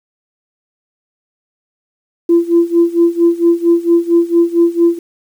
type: tone with tremolo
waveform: sine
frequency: 340 Hz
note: F4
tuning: 46 cents flat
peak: -4 dBFS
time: 2.29-4.99 s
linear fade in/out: 5 ms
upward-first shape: sine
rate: 4.4 Hz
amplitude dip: 90%
effects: tanh soft clip ceiling -1 dBFS + 7-bit